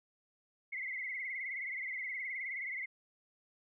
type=tone with vibrato; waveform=sine; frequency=2088 Hz; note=C7; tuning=4 cents flat; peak=-37 dBFS; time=0.72-2.86 s; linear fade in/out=10 ms; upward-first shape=triangle; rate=19 Hz; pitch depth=110 cents each way; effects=none